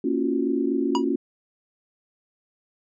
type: chord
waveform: sine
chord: Gb major seventh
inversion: first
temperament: equal with one note detuned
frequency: 233.1 / 277.2 / 342 / 370 Hz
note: Bb3 / Db4 / F4 / Gb4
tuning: 0 / 0 / -36 / 0 cents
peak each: -28 / -24 / -27 / -28 dBFS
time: 0.04-1.16 s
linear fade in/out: 5 ms
type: tone with exponential decay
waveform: square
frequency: 966 Hz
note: B5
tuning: 39 cents flat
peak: -19 dBFS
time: 0.95-1.04 s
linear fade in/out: 1 ms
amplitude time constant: 19 ms
effects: resampled to 16000 Hz